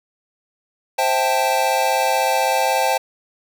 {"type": "chord", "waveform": "square", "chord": "A minor seventh", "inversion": "first", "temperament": "equal with one note detuned", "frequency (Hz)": [525.1, 659.3, 784, 880], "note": ["C5", "E5", "G5", "A5"], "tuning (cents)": [6, 0, 0, 0], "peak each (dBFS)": [-23, -25, -21, -22], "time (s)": [0.98, 2.98], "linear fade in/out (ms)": 10, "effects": []}